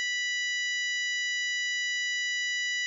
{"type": "harmonic tone", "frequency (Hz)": 983, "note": "B5", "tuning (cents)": -8, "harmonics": [2, 3, 4, 5, 6, 7], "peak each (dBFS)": [-29, -35, -40, -43, -42, -43], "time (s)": [0, 2.86], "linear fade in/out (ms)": 0, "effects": []}